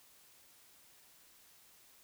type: silence
effects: white hiss -63 dBFS RMS until 2.03 s